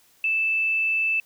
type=tone; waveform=sine; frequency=2637 Hz; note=E7; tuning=in tune; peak=-20 dBFS; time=0.24-1.2 s; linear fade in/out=2 ms; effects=white hiss -59 dBFS RMS until 1.25 s